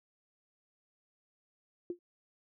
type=tone with exponential decay; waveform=sine; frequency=350 Hz; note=F4; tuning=4 cents sharp; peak=-30 dBFS; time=1.9-1.99 s; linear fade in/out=2 ms; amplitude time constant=18 ms; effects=none